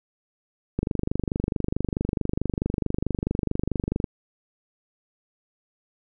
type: click train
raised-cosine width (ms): 3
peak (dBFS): -11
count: 81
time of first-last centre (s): 0.79-4.042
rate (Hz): 24.6
effects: none